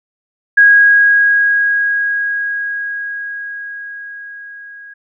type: tone with level ramp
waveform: sine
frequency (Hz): 1645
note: G#6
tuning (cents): -17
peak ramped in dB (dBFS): -3 to -32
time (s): 0.57-4.94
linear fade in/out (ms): 10
effects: none